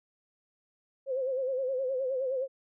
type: tone with vibrato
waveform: sine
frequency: 523.3 Hz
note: C5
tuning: in tune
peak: -28 dBFS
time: 1.06-2.48 s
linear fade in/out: 50 ms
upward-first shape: sine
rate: 9.6 Hz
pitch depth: 77 cents each way
effects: none